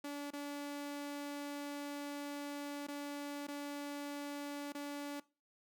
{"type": "tone with dropouts", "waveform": "sawtooth", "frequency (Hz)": 287.6, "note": "D4", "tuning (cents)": -36, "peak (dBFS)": -37, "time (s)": [0.04, 5.2], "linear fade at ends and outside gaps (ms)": 5, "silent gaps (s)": [[0.306, 0.333], [2.869, 2.883], [3.47, 3.483], [4.723, 4.748]], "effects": ["noise-tail reverb RT60 0.3 s tail -20 dB re dry"]}